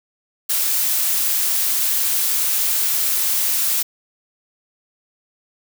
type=noise; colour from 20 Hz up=blue; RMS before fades=-19 dBFS; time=0.49-3.83 s; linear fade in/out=10 ms; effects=none